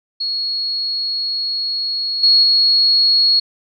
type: tone with level steps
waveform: sine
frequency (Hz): 4326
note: C#8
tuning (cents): -43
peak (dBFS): -18 / -8 / -10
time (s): 0.2-3.4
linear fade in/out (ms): 10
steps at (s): 2.23 / 2.43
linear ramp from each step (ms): 5
effects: none